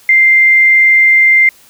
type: tone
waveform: sine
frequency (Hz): 2093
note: C7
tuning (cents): 0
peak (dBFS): -4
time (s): 0.09-1.49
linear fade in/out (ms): 2
effects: white hiss -44 dBFS RMS until 1.69 s